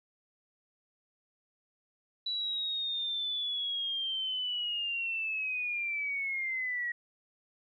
sine linear sweep, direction down, 3951 to 1900 Hz, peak -31 dBFS, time 2.26-6.92 s, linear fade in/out 5 ms, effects 12-bit

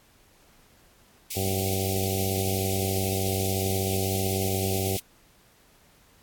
white high-pass noise, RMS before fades -33 dBFS, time 1.3-5 s, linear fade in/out 10 ms, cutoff 2100 Hz, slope 96 dB/octave
harmonic tone, 96 Hz, G2, 36 cents flat, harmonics 1 / 2 / 3 / 4 / 5 / 6 / 7 / 8, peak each -28 / -33 / -39 / -31 / -37 / -41 / -40 / -39 dBFS, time 1.36-4.97 s, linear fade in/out 10 ms
effects pink hiss -59 dBFS RMS until 6.22 s + AAC 64 kbps

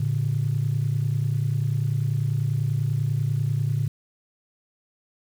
sine tone pair together, 112.22 / 142.4 Hz, A2 / C#3, +35 / +47 cents, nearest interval major third, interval 412 cents, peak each -23 dBFS, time 0-3.88 s, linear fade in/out 5 ms, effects tanh soft clip ceiling -15 dBFS + 8-bit

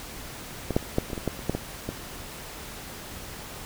clicks, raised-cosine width 2 ms, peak -13 / -7 / -24 / -8 / -25 / -17 / -19 / -11 / -25 / -10 / -14 / -16 dBFS, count 12, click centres 0.707 / 0.765 / 0.827 / 0.984 / 1.102 / 1.132 / 1.178 / 1.277 / 1.392 / 1.496 / 1.55 / 1.89 s, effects pink hiss -40 dBFS RMS until 3.65 s

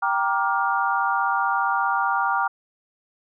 sine chord, G minor seventh, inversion none, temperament just, 784 / 940.8 / 1176 / 1411.2 Hz, G5 / Bb5 / D6 / F6, 0 / +16 / +2 / +18 cents, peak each -25 dBFS, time 0.02-2.48 s, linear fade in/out 10 ms, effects none

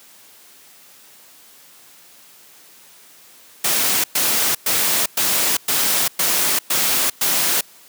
white noise bursts, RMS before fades -18 dBFS, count 8, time 3.64-7.61 s, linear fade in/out 5 ms, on 400 ms, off 110 ms, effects white hiss -47 dBFS RMS until 7.88 s + high-pass 150 Hz 12 dB/octave

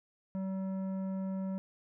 sine tone with tanh clipping, 190.8 Hz, G3, 47 cents flat, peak -35 dBFS, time 0.35-1.58 s, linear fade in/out 0 ms, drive 11 dB, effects none

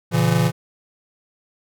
square chord, A# diminished, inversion none, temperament just, 116.54 / 139.85 / 167.82 Hz, A#2 / C#3 / E3, 0 / +16 / +31 cents, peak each -21 / -22 / -19 dBFS, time 0.11-0.52 s, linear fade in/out 50 ms, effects none

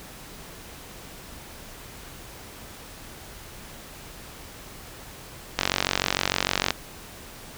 click train, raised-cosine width 0.2 ms, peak -3 dBFS, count 53, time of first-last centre 5.59-6.706 s, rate 46.6 Hz, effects pink hiss -43 dBFS RMS until 7.57 s

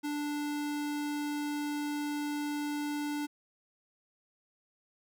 square tone, 293.7 Hz, D4, in tune, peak -33 dBFS, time 0.03-3.27 s, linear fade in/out 20 ms, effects none

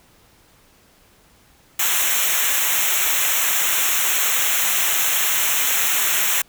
white noise with comb filter, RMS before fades -19 dBFS, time 1.79-6.42 s, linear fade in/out 5 ms, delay 0.21 ms, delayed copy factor -0.95, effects pink hiss -54 dBFS RMS until 6.48 s

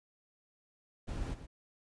brown noise with echo, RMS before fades -38 dBFS, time 1.07-1.35 s, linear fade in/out 20 ms, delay 120 ms, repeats 1, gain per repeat -10 dB, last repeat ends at 1.47 s, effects resampled to 22050 Hz

